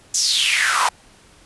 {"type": "noise with high-pass filter sweep", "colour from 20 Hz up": "pink", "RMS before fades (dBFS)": -18, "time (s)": [0.14, 0.89], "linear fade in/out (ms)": 5, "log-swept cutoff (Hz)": [6500, 890], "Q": 5.6, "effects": ["pink hiss -50 dBFS RMS until 1.45 s", "resampled to 24000 Hz"]}